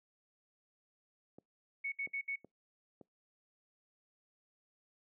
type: clicks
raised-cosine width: 2 ms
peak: -38 dBFS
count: 4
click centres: 1.385 / 2.073 / 2.446 / 3.012 s
type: tone bursts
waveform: sine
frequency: 2217 Hz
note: C#7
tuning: in tune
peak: -35 dBFS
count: 4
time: 1.84-2.36 s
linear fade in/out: 10 ms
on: 82 ms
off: 64 ms
effects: noise-tail reverb RT60 0.2 s tail -26 dB re dry + high-pass 200 Hz 12 dB/octave